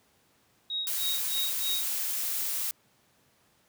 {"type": "tone with tremolo", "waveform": "sine", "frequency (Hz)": 3784, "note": "A#7", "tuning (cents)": 25, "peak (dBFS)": -28, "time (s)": [0.7, 1.86], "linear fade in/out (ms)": 2, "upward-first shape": "sine", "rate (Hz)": 3.2, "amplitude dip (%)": 100}
{"type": "noise", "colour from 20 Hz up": "blue", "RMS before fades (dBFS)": -31, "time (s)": [0.87, 2.71], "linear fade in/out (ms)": 0}
{"effects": ["pink hiss -66 dBFS RMS until 3.68 s", "high-pass 100 Hz 12 dB/octave"]}